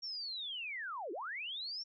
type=linear two-way sweep; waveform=sine; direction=down then up; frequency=5588 to 311.1 to 5588 Hz; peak=-39 dBFS; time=0.02-1.84 s; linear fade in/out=20 ms; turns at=1.12 s; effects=none